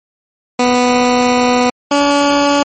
15% pulse tone pair in turn, 247.3 / 285.7 Hz, B3 / D4, +3 / -48 cents, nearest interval major second, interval 249 cents, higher second, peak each -3 dBFS, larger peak neither, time 0.59-1.7 / 1.91-2.63 s, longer first, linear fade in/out 5 ms, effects low-pass 10000 Hz 12 dB/octave + MP3 32 kbps

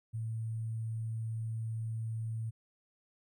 sine tone with sample-and-hold, 112.2 Hz, A2, 34 cents sharp, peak -34 dBFS, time 0.13-2.51 s, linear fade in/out 20 ms, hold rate 8820 Hz, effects none

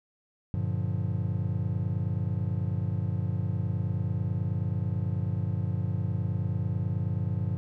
triangle chord, G minor seventh, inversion none, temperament just, 98 / 117.6 / 147 / 176.4 Hz, G2 / Bb2 / D3 / F3, 0 / +16 / +2 / +18 cents, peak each -28 / -30 / -32 / -33 dBFS, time 0.54-7.57 s, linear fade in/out 0 ms, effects none

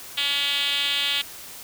5% pulse tone with band-pass filter, 283.5 Hz, C#4, 39 cents sharp, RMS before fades -24 dBFS, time 0.17-1.22 s, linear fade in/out 10 ms, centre 3400 Hz, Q 3.5, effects white hiss -40 dBFS RMS until 1.63 s

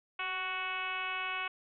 sine tone with frequency modulation, 1852 Hz, A#6, 12 cents flat, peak -33 dBFS, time 0.19-1.48 s, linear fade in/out 5 ms, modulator 368 Hz, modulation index 2.8, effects none

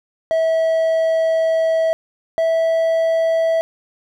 triangle tone pair in turn, 649 / 654.3 Hz, E5 / E5, -27 / -13 cents, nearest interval unison, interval 14 cents, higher second, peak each -12 dBFS, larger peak neither, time 0.31-1.93 / 2.38-3.61 s, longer first, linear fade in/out 0 ms, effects none

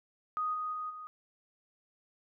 sine tone with level steps, 1244.5 Hz, D#6, in tune, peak -30 / -33 / -35 / -42 dBFS, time 0.37-1.07 s, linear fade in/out 0 ms, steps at 0.53 / 0.72 / 0.89 s, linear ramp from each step 20 ms, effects none

